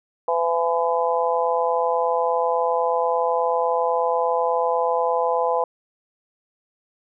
harmonic tone, 168.2 Hz, E3, 35 cents sharp, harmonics 3 / 4 / 5 / 6, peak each -22 / -25 / -24 / -25 dBFS, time 0.28-5.64 s, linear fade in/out 2 ms, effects none

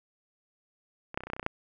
clicks, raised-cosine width 0.5 ms, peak -24 / -14 / -27 / -23 / -25 / -20 / -14 / -26 / -17 / -25 / -12 dBFS, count 11, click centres 1.144 / 1.175 / 1.206 / 1.236 / 1.27 / 1.301 / 1.334 / 1.365 / 1.396 / 1.429 / 1.464 s, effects none

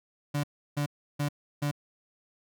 35% pulse tone bursts, 145.4 Hz, D3, 17 cents flat, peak -25 dBFS, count 4, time 0.34-1.714 s, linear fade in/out 10 ms, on 96 ms, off 330 ms, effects none

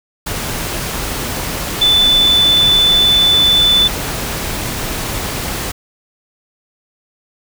sine tone in noise, 3503 Hz, A7, 8 cents flat, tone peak -8 dBFS, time 1.81-3.88 s, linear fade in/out 10 ms, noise pink, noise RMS -21 dBFS, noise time 0.26-5.72 s, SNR +10 dB, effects none

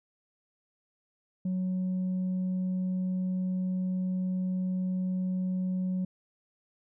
sine tone with tanh clipping, 184.7 Hz, F#3, 3 cents flat, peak -28 dBFS, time 1.45-6.05 s, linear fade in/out 5 ms, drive 1 dB, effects none

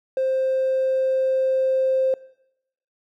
triangle tone with level ramp, 525 Hz, C5, 6 cents sharp, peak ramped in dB -16 to -13 dBFS, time 0.17-2.14 s, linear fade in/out 2 ms, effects noise-tail reverb RT60 0.8 s tail -25 dB re dry + tanh soft clip ceiling -15 dBFS

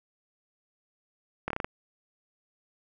slowing click train, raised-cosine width 0.5 ms, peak -15 dBFS, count 6, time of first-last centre 1.48-1.645 s, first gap 24 ms, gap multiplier 1.16, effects none

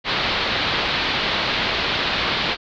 white low-pass noise, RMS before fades -22 dBFS, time 0.04-2.57 s, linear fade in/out 50 ms, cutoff 4300 Hz, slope 48 dB/octave, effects none

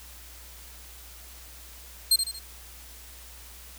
25% pulse tone with echo, 4200 Hz, C8, 6 cents sharp, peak -12 dBFS, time 2.11-2.16 s, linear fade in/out 5 ms, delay 77 ms, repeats 3, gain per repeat -7 dB, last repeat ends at 2.391 s, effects added 60 Hz sine -48 dBFS peak until 3.78 s + white hiss -48 dBFS RMS until 3.78 s

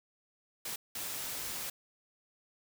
white noise bursts at uneven times, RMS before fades -39 dBFS, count 2, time 0.65-0.76 / 0.95-1.7 s, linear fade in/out 5 ms, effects none

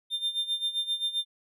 triangle tone with tremolo, 3600 Hz, A7, 39 cents sharp, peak -23 dBFS, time 0.1-1.25 s, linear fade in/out 50 ms, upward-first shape sine, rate 7.6 Hz, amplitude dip 80%, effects none

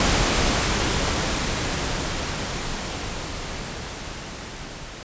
pink noise with level ramp, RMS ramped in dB -19 to -37 dBFS, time 0-5.03 s, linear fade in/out 2 ms, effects resampled to 16000 Hz

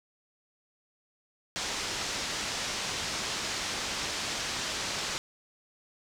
white low-pass noise, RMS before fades -34 dBFS, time 1.56-5.18 s, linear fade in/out 0 ms, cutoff 6500 Hz, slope 24 dB/octave, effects none

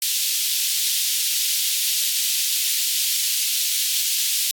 pink high-pass noise, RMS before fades -22 dBFS, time 0.02-4.51 s, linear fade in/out 2 ms, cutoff 3100 Hz, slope 24 dB/octave, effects AAC 64 kbps

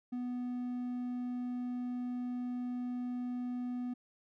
triangle tone, 246.9 Hz, B3, in tune, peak -33 dBFS, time 0.12-3.94 s, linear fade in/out 10 ms, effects none

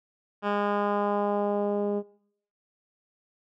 10% pulse tone with low-pass filter sweep, 204.7 Hz, G#3, 25 cents flat, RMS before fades -27 dBFS, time 0.42-2.03 s, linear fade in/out 50 ms, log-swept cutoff 2000 to 420 Hz, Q 1.3, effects noise-tail reverb RT60 0.7 s tail -23 dB re dry

